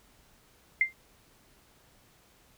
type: tone with exponential decay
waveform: sine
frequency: 2093 Hz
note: C7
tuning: in tune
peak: -17 dBFS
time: 0.81-0.93 s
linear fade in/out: 2 ms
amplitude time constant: 25 ms
effects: pink hiss -62 dBFS RMS until 2.57 s